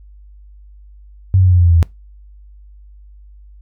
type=tone with pitch steps; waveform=sine; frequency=94.7 / 92.86 / 91.05 / 89.28 / 87.55 / 85.84 / 84.17 / 82.54 Hz; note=F#2 / F#2 / F#2 / F2 / F2 / F2 / E2 / E2; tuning=+41 / +7 / -27 / +39 / +5 / -29 / +37 / +3 cents; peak=-7 dBFS; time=1.34-1.828 s; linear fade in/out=0 ms; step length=61 ms; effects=noise-tail reverb RT60 0.2 s tail -22 dB re dry + added 50 Hz sine -38 dBFS peak until 3.61 s